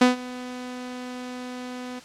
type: tone with ADSR envelope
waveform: sawtooth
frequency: 250 Hz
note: B3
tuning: 21 cents sharp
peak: -8 dBFS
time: 0.01-2 s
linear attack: 7 ms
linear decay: 140 ms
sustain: -21 dB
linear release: 16 ms
effects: white hiss -46 dBFS RMS until 2.04 s + low-pass 6000 Hz 12 dB/octave